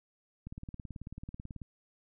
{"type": "click train", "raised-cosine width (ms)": 5, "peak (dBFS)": -30, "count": 22, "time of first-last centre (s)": [0.47, 1.618], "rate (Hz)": 18.3, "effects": []}